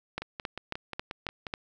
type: two click trains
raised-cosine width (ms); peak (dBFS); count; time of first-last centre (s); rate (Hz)
0.3; -16 / -20; 6 / 8; 0.18-1.539 / 0.22-1.468; 3.68 / 5.61
effects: none